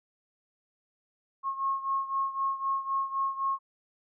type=beating tone pair; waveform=sine; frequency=1084 / 1087.9 Hz; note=C#6 / C#6; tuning=-39 / -33 cents; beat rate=3.9 Hz; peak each=-29 / -33 dBFS; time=1.43-3.59 s; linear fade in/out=50 ms; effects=none